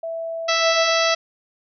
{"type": "tone with pitch glide", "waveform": "sine", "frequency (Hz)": [659.3, 650.6], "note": ["E5", "E5"], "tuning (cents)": [0, -23], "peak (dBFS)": -25, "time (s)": [0.03, 0.9], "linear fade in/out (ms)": 5, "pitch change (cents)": -23, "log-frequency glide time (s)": [0.48, 0.74]}
{"type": "harmonic tone", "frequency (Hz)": 659.3, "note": "E5", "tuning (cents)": 0, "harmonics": [1, 2, 3, 4, 5, 6, 7, 8, 9], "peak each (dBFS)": [-20, -23, -25, -26, -27, -28, -28, -29, -30], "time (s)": [0.48, 1.15], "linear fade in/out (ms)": 10}
{"effects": []}